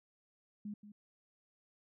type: tone with echo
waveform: sine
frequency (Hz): 207.8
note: G#3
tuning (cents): +1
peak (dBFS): -40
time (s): 0.65-0.74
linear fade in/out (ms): 5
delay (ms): 180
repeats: 1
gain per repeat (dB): -11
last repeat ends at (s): 0.92
effects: none